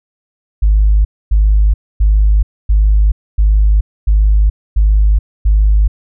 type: tone bursts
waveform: sine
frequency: 51.7 Hz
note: G#1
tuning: 7 cents flat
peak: -5 dBFS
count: 8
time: 0.62-5.88 s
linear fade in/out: 10 ms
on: 430 ms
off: 260 ms
effects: tanh soft clip ceiling -2 dBFS